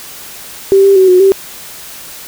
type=tone with pitch steps; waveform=sine; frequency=390 / 393.8 / 377.4 / 364.8 / 388 Hz; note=G4 / G4 / F#4 / F#4 / G4; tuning=-9 / +8 / +34 / -24 / -18 cents; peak=-3 dBFS; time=0.72-1.32 s; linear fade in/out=0 ms; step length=120 ms; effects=white hiss -30 dBFS RMS until 2.27 s